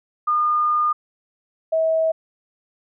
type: tone pair in turn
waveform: sine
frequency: 1216 / 644.2 Hz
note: D#6 / E5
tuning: -40 / -40 cents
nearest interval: major seventh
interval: 1100 cents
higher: first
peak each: -16 dBFS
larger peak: neither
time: 0.27-0.93 / 1.72-2.12 s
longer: first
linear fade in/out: 10 ms
effects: none